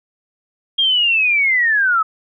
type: linear sweep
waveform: sine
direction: down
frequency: 3253 to 1263 Hz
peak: -12 dBFS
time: 0.78-2.03 s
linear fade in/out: 10 ms
effects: none